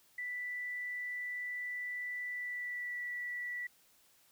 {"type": "tone with pitch glide", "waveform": "sine", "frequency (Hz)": [1975.5, 1955.1], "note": ["B6", "B6"], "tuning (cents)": [0, -18], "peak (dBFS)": -37, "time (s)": [0.18, 3.67], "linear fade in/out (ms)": 5, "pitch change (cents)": -18, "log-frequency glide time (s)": [2.29, 3.02], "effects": ["white hiss -67 dBFS RMS until 4.31 s"]}